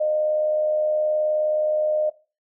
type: tone with amplitude modulation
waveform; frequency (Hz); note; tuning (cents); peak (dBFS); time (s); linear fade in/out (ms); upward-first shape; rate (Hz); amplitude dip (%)
sine; 612; D#5; -29; -17; 0-2.1; 10; sine; 79.1; 35
effects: noise-tail reverb RT60 0.3 s tail -17 dB re dry